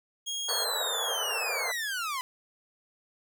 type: tone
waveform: 25% pulse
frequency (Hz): 3276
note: G#7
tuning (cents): -24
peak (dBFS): -28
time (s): 0.26-0.65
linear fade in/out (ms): 20
type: band-pass noise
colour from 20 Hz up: pink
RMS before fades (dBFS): -35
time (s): 0.48-1.72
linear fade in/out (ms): 10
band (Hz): 430 to 1800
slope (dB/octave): 96
type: linear sweep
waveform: sawtooth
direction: down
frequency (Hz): 4473 to 987.8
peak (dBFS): -27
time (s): 0.49-2.21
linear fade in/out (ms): 0
effects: none